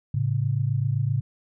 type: tone pair together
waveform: sine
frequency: 109.8 / 137.54 Hz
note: A2 / C#3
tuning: -3 / -13 cents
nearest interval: major third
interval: 390 cents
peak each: -24 dBFS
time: 0.14-1.21 s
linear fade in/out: 5 ms
effects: none